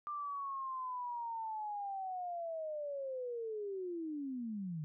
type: linear sweep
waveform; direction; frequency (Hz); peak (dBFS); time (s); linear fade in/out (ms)
sine; down; 1192 to 146.83; -38; 0.07-4.84; 0
effects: none